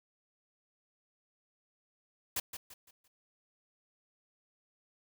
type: noise with echo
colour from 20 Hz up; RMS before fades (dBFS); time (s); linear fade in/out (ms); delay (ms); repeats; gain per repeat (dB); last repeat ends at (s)
white; -34; 2.36-2.4; 5; 170; 4; -9; 3.08
effects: none